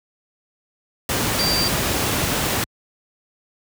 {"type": "tone in noise", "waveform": "sine", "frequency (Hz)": 4699, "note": "D8", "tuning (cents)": 0, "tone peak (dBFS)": -20, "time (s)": [1.39, 1.68], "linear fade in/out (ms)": 2, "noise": "pink", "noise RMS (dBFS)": -21, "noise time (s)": [1.09, 2.64], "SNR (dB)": -2, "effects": ["high-pass 60 Hz 12 dB/octave"]}